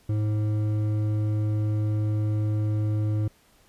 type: tone with hard clipping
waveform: triangle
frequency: 106.4 Hz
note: G#2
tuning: 42 cents sharp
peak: -24 dBFS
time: 0.09-3.28 s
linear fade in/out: 5 ms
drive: 12 dB
effects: pink hiss -60 dBFS RMS until 3.68 s + resampled to 32000 Hz